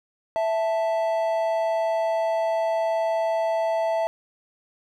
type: tone pair together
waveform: triangle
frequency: 659.3 / 880 Hz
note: E5 / A5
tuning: 0 / 0 cents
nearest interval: perfect fourth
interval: 500 cents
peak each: -20 / -26 dBFS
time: 0.36-4.07 s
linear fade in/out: 0 ms
effects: none